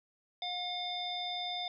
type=harmonic tone; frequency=717 Hz; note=F5; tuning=45 cents sharp; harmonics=1 / 3 / 5 / 7; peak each=-39 / -46 / -37 / -47 dBFS; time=0.42-1.68 s; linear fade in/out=2 ms; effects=none